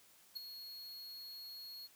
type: tone with ADSR envelope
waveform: square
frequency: 4318 Hz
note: C#8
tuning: 46 cents flat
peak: -38 dBFS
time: 0.35-1.88 s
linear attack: 20 ms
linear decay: 5 ms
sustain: -10 dB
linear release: 28 ms
effects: white hiss -65 dBFS RMS until 1.95 s + high-pass 60 Hz 12 dB/octave